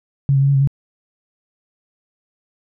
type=tone with pitch steps; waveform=sine; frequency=138.8 / 136 / 138.3 / 140.2 / 135.6 / 139.6 Hz; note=C#3 / C#3 / C#3 / C#3 / C#3 / C#3; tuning=+3 / -33 / -4 / +20 / -38 / +13 cents; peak=-11 dBFS; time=0.29-0.674 s; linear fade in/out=0 ms; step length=64 ms; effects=none